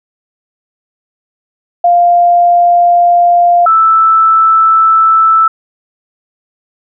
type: tone pair in turn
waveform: sine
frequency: 698.5 / 1318.6 Hz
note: F5 / E6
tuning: 0 / 0 cents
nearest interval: major seventh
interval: 1100 cents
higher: second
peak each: -4 dBFS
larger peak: neither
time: 1.84-3.66 / 3.66-5.48 s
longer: neither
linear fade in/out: 5 ms
effects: none